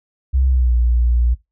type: tone with pitch glide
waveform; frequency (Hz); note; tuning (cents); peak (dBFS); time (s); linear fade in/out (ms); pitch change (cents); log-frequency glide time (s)
sine; 65.41 to 59.64; C2 to A#1; 0 to +40; -12; 0.33-1.35; 20; -160; 0.48-0.74
effects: noise-tail reverb RT60 0.2 s tail -20 dB re dry